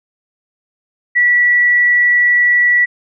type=tone; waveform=sine; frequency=1948 Hz; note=B6; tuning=24 cents flat; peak=-8 dBFS; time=1.15-2.86 s; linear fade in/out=20 ms; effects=none